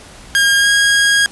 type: tone with pitch glide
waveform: sawtooth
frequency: 1619 to 1636.9 Hz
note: G#6 to G#6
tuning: -45 to -26 cents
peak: -6 dBFS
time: 0.35-1.26 s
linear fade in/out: 0 ms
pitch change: +19 cents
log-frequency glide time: 0.58-0.68 s
effects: pink hiss -38 dBFS RMS until 1.31 s + resampled to 24000 Hz